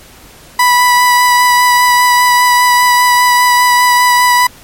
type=tone with vibrato; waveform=30% pulse; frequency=985 Hz; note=B5; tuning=5 cents flat; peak=-3 dBFS; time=0.59-4.47 s; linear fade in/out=5 ms; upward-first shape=sine; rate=5 Hz; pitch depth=11 cents each way; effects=pink hiss -38 dBFS RMS until 4.63 s + MP3 64 kbps